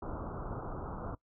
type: low-pass noise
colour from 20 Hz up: pink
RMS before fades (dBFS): -40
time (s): 0.02-1.15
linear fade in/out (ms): 5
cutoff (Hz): 1400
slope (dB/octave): 96
effects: noise-tail reverb RT60 0.1 s tail -20 dB re dry